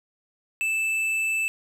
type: tone with tanh clipping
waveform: sine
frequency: 2637 Hz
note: E7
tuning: in tune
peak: -24 dBFS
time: 0.61-1.48 s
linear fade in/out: 0 ms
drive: 9 dB
effects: none